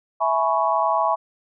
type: chord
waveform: sine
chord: C# minor seventh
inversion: first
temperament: equal with one note detuned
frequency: 659.3 / 839.8 / 987.8 / 1108.7 Hz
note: E5 / G#5 / B5 / C#6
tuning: 0 / +19 / 0 / 0 cents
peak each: -23 dBFS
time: 0.2-1.16 s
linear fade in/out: 20 ms
effects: none